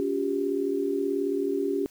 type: tone cluster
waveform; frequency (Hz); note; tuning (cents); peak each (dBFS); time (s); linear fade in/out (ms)
sine; 282.7 / 357.6 / 396.2; C#4 / F4 / G4; +34 / +41 / +18; -29 / -31 / -27; 0-1.86; 0
effects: white hiss -57 dBFS RMS until 1.9 s